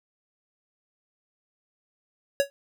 square tone with exponential decay, 558 Hz, C#5, 11 cents sharp, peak -16 dBFS, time 2.4-2.5 s, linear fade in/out 0 ms, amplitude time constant 20 ms, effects none

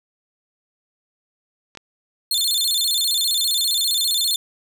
clicks, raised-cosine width 0.2 ms, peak -22 / -19 dBFS, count 2, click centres 1.751 / 1.773 s
sawtooth tone with vibrato, 3893 Hz, B7, 26 cents flat, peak -15 dBFS, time 2.31-4.36 s, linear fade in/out 2 ms, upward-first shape square, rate 15 Hz, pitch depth 160 cents each way
effects none

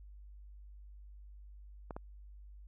clicks, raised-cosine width 1 ms, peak -28 dBFS, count 2, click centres 1.908 / 1.965 s, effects added 50 Hz sine -50 dBFS peak until 2.67 s

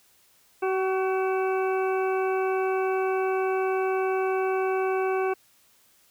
harmonic tone with a mistuned harmonic, 379.2 Hz, F#4, 43 cents sharp, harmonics 1 / 2 / 3 / 4 / 6 / 7, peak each -24 / -30 / -34 / -36 / -40 / -41 dBFS, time 0.62-5.34 s, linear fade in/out 10 ms, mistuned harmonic 3, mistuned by -18 cents, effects white hiss -61 dBFS RMS until 6.1 s

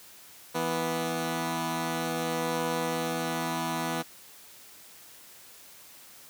10% pulse tone pair together, 164.3 / 246.2 Hz, E3 / B3, -5 / -5 cents, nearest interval perfect fifth, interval 700 cents, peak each -23 dBFS, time 0.54-4.03 s, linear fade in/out 20 ms, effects white hiss -51 dBFS RMS until 6.29 s + high-pass 80 Hz 12 dB/octave

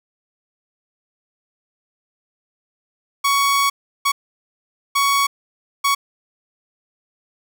sawtooth tone bursts at uneven times, 1118 Hz, C#6, 14 cents sharp, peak -11 dBFS, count 4, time 3.24-3.7 / 4.05-4.12 / 4.95-5.27 / 5.84-5.95 s, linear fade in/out 10 ms, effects none

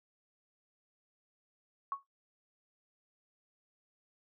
sine tone with exponential decay, 1108.7 Hz, C#6, in tune, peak -29 dBFS, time 1.92-2.03 s, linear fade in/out 1 ms, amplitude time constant 23 ms, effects noise-tail reverb RT60 0.2 s tail -21 dB re dry

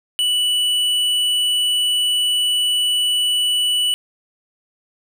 sine tone with hard clipping, 2960 Hz, F#7, in tune, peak -17 dBFS, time 0.19-3.94 s, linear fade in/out 0 ms, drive 8 dB, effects none

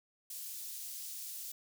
white high-pass noise, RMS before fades -44 dBFS, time 0.3-1.52 s, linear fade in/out 5 ms, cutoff 4900 Hz, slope 12 dB/octave, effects none

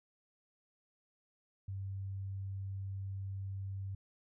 sine tone, 97.2 Hz, G2, 14 cents flat, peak -38 dBFS, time 1.68-3.95 s, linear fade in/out 5 ms, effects none

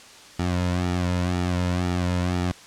sawtooth tone with flanger, 89.4 Hz, F2, 41 cents sharp, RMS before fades -24 dBFS, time 0.39-2.52 s, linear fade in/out 5 ms, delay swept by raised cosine 1.9 to 2.63 ms, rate 2 Hz, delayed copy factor -0.65, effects white hiss -46 dBFS RMS until 2.66 s + low-pass 7000 Hz 12 dB/octave

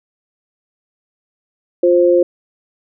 sine tone pair together, 351.5 / 526.7 Hz, F4 / C5, +11 / +11 cents, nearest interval perfect fifth, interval 700 cents, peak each -11 dBFS, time 1.83-2.23 s, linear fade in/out 5 ms, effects none

